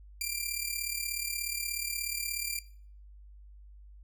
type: tone with amplitude modulation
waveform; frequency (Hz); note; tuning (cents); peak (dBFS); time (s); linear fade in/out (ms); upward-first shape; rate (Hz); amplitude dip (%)
10% pulse; 2374; D7; +18; -20; 0.21-2.59; 2; sine; 36.7; 65
effects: noise-tail reverb RT60 0.5 s tail -20 dB re dry + added 50 Hz sine -49 dBFS peak until 4.03 s